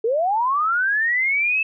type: linear sweep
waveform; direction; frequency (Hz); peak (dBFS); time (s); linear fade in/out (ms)
sine; up; 424.9 to 2637; -17; 0.04-1.63; 5
effects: none